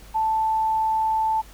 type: tone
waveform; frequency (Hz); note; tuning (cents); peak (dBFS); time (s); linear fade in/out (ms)
sine; 880; A5; 0; -19; 0.14-1.42; 20
effects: added 50 Hz sine -45 dBFS peak until 1.53 s + pink hiss -49 dBFS RMS until 1.53 s